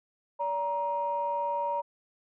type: tone pair together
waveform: sine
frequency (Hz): 575 / 941.5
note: D5 / A#5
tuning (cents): -37 / +17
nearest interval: major sixth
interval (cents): 854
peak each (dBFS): -32 / -28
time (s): 0.39-1.82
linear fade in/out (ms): 20
effects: tanh soft clip ceiling -20 dBFS